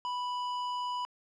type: tone with tanh clipping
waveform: sine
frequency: 987.8 Hz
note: B5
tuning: in tune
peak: -34 dBFS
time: 0.05-1.05 s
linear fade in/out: 0 ms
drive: 16 dB
effects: low-pass 5000 Hz 12 dB/octave